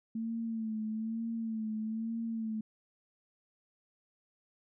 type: tone with vibrato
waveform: sine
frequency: 222.8 Hz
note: A3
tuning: 22 cents sharp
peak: -33 dBFS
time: 0.15-2.61 s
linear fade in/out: 5 ms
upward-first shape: sine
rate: 1.1 Hz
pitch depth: 48 cents each way
effects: none

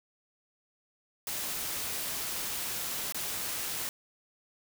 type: noise with dropouts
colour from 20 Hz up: white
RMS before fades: -35 dBFS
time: 1.27-3.89 s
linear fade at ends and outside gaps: 1 ms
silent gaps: 3.123-3.145 s
effects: none

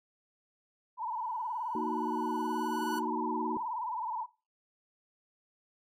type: tone with vibrato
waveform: sine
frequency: 932.3 Hz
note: A#5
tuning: in tune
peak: -33 dBFS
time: 0.97-4.27 s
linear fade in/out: 50 ms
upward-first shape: sine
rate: 19 Hz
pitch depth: 130 cents each way
type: tone with exponential growth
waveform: sawtooth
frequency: 1480 Hz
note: F#6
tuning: in tune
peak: -34 dBFS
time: 1.1-2.99 s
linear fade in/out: 5 ms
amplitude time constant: 410 ms
type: chord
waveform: sine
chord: D# minor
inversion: second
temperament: equal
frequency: 233.1 / 311.1 / 370 Hz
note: A#3 / D#4 / F#4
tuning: 0 / 0 / 0 cents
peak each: -37 dBFS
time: 1.75-3.57 s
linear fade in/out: 2 ms
effects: noise-tail reverb RT60 0.3 s tail -19 dB re dry + AAC 48 kbps

